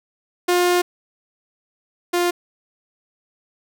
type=tone pair in turn; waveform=sawtooth; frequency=355.2 / 351.1 Hz; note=F4 / F4; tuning=+29 / +9 cents; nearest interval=unison; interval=20 cents; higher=first; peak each=-11 / -13 dBFS; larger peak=first; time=0.48-0.82 / 2.13-2.31 s; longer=first; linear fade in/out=10 ms; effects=none